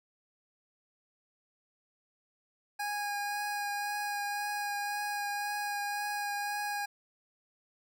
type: tone with vibrato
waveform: 25% pulse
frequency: 821 Hz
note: G#5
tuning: 20 cents flat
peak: -29 dBFS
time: 2.79-6.86 s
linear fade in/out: 10 ms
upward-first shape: triangle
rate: 1.9 Hz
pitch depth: 13 cents each way
effects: none